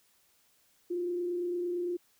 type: tone with frequency modulation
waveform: sine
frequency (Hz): 352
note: F4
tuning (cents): +14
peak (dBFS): -30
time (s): 0.9-1.97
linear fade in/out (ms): 10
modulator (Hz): 28.8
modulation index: 0.28
effects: white hiss -68 dBFS RMS until 2.19 s